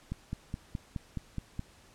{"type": "click train", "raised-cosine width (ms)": 5, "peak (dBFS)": -22, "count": 8, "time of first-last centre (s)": [0.12, 1.594], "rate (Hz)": 4.75, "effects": ["pink hiss -59 dBFS RMS until 1.94 s", "low-pass 10000 Hz 12 dB/octave"]}